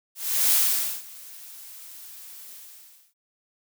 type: noise with ADSR envelope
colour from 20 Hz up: blue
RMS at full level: -19 dBFS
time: 0.15-3.14 s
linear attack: 370 ms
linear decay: 500 ms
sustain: -24 dB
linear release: 620 ms
effects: none